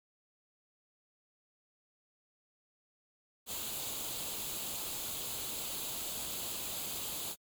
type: noise with comb filter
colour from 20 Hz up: white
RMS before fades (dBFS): -39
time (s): 3.46-7.36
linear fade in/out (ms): 50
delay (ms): 0.27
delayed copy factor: +0.6
effects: MP3 96 kbps